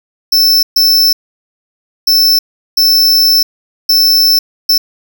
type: tone bursts at uneven times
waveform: square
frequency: 5310 Hz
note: E8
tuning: 12 cents sharp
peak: -6 dBFS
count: 6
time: 0.32-0.63 / 0.76-1.13 / 2.07-2.39 / 2.77-3.43 / 3.89-4.39 / 4.69-4.78 s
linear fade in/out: 5 ms
effects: none